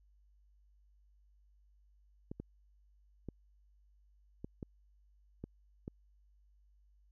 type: clicks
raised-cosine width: 3 ms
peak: -29 dBFS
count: 7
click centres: 2.315 / 2.4 / 3.287 / 4.445 / 4.628 / 5.44 / 5.879 s
effects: added 50 Hz sine -64 dBFS peak until 7.11 s